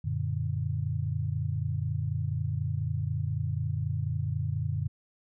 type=chord; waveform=sine; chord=Gb augmented; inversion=none; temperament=equal; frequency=92.5 / 116.54 / 146.83 Hz; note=Gb2 / Bb2 / D3; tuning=0 / 0 / 0 cents; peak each=-32 dBFS; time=0.04-4.88 s; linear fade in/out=10 ms; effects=none